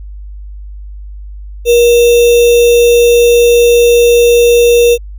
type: tone with sample-and-hold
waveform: sine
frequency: 475.2 Hz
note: A#4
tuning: 33 cents sharp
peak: -3 dBFS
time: 1.65-4.98 s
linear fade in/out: 50 ms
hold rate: 3150 Hz
effects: added 50 Hz sine -24 dBFS peak until 5.18 s